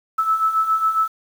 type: beating tone pair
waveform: sine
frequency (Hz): 1303 / 1310.3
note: E6 / E6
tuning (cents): -20 / -11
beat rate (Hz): 7.3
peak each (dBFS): -23 / -17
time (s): 0.18-1.08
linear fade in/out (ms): 10
effects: 7-bit